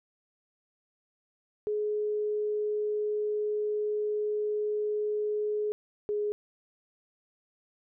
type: tone pair in turn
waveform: sine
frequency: 421.3 / 416.9 Hz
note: G#4 / G#4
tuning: +25 / +7 cents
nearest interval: unison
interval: 18 cents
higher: first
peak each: -27 dBFS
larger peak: neither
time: 1.67-5.72 / 6.09-6.32 s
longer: first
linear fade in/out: 0 ms
effects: none